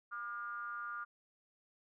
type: ring-modulated tone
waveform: triangle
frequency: 110 Hz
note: A2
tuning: in tune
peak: -35 dBFS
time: 0.11-1.05 s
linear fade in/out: 20 ms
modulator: 1310 Hz
effects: none